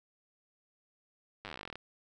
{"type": "slowing click train", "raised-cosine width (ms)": 0.3, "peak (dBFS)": -26, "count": 19, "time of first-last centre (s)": [1.45, 1.756], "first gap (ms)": 9, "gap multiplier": 1.07, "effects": []}